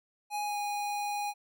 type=tone with pitch glide; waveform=square; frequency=831 to 822.4 Hz; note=G#5 to G#5; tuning=+1 to -17 cents; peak=-32 dBFS; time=0.3-1.34 s; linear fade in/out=50 ms; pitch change=-18 cents; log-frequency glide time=0.45-0.57 s; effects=none